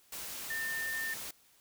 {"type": "tone in noise", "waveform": "sine", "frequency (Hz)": 1800, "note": "A6", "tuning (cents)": 39, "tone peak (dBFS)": -34, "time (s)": [0.5, 1.14], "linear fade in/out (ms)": 5, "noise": "white", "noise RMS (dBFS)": -42, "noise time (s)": [0.12, 1.31], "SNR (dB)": 5, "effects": ["white hiss -65 dBFS RMS until 1.6 s"]}